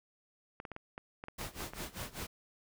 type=clicks; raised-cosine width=0.5 ms; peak=-28 dBFS; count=10; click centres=0.601 / 0.652 / 0.717 / 0.764 / 0.979 / 1.239 / 1.284 / 1.413 / 1.606 / 1.735 s
type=noise with tremolo; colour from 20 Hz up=pink; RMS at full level=-40 dBFS; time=1.38-2.27 s; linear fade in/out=10 ms; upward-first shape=sine; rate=5.1 Hz; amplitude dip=90%
effects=none